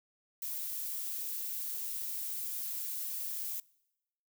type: noise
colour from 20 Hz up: violet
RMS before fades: -38 dBFS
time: 0.42-3.6 s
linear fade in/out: 2 ms
effects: noise-tail reverb RT60 0.9 s tail -24 dB re dry